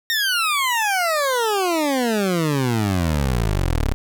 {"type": "exponential sweep", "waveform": "20% pulse", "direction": "down", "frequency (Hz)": [1864.7, 32.7], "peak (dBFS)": -13, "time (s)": [0.1, 3.94], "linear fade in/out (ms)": 0, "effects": []}